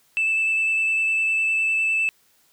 sine tone with vibrato, 2637 Hz, E7, in tune, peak -17 dBFS, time 0.17-2.09 s, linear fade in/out 0 ms, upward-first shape square, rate 9.9 Hz, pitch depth 8 cents each way, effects tanh soft clip ceiling -16 dBFS + white hiss -61 dBFS RMS until 2.52 s

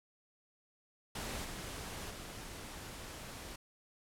pink noise with level steps, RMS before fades -41 / -44 / -47 dBFS, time 1.15-3.56 s, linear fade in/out 5 ms, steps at 1.44 / 2.1 s, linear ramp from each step 10 ms, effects low-pass 12000 Hz 12 dB/octave

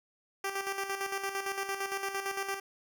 10% pulse tone with tremolo, 392 Hz, G4, in tune, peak -23 dBFS, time 0.44-2.6 s, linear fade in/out 5 ms, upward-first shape square, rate 8.8 Hz, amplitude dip 55%, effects none

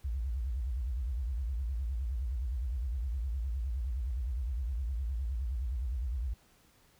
sine tone with vibrato, 61.74 Hz, B1, in tune, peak -31 dBFS, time 0.04-6.34 s, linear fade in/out 10 ms, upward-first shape sine, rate 9.7 Hz, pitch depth 240 cents each way, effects pink hiss -65 dBFS RMS until 6.99 s

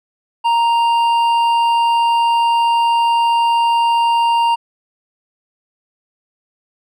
sine tone with hard clipping, 932.3 Hz, A#5, in tune, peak -13 dBFS, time 0.44-4.56 s, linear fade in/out 20 ms, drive 7 dB, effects none

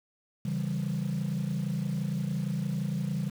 sine chord, C# diminished, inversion none, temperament equal, 138.59 / 164.81 / 196 Hz, C#3 / E3 / G3, 0 / 0 / 0 cents, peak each -31 dBFS, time 0.45-3.3 s, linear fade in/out 5 ms, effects tanh soft clip ceiling -24 dBFS + 8-bit

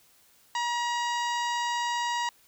harmonic tone, 955 Hz, A#5, 42 cents sharp, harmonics 1 / 2 / 3 / 4 / 5 / 6 / 7 / 8, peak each -28 / -34 / -38 / -40 / -42 / -44 / -45 / -46 dBFS, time 0.55-2.29 s, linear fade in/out 2 ms, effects white hiss -61 dBFS RMS until 2.47 s

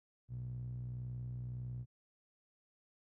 sawtooth tone with band-pass filter, 61.74 Hz, B1, in tune, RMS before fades -43 dBFS, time 0.28-1.86 s, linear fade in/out 50 ms, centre 120 Hz, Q 5.6, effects none

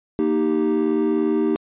triangle chord, Eb major, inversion second, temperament equal, 233.1 / 311.1 / 392 Hz, Bb3 / Eb4 / G4, 0 / 0 / 0 cents, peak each -21 / -18 / -19 dBFS, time 0.19-1.56 s, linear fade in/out 0 ms, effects tanh soft clip ceiling -9 dBFS + resampled to 8000 Hz

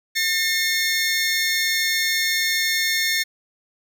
20% pulse tone pair together, 1805.3 / 2157 Hz, A6 / C#7, +44 / -48 cents, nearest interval minor third, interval 308 cents, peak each -17 dBFS, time 0.15-3.24 s, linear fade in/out 20 ms, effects none

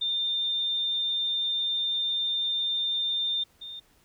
sine tone pair in turn, 3606 / 3627 Hz, A7 / A#7, +42 / -48 cents, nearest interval unison, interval 10 cents, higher second, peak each -25 / -37 dBFS, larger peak first, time 0.01-3.44 / 3.61-3.8 s, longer first, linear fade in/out 10 ms, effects pink hiss -63 dBFS RMS until 4.04 s

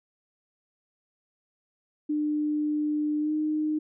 sine tone with pitch glide, 300 to 306.5 Hz, D4 to D#4, +37 to -26 cents, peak -24 dBFS, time 2.09-3.79 s, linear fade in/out 10 ms, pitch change +37 cents, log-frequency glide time 3.2-3.32 s, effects none

